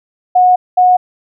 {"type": "tone bursts at uneven times", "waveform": "sine", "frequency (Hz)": 729, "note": "F#5", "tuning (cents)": -26, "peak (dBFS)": -5, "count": 2, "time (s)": [[0.35, 0.56], [0.77, 0.97]], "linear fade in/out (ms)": 10, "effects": []}